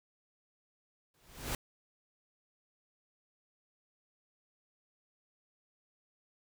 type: noise with exponential growth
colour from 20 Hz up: pink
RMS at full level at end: -33 dBFS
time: 1.14-1.55 s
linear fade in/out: 2 ms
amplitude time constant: 87 ms
effects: none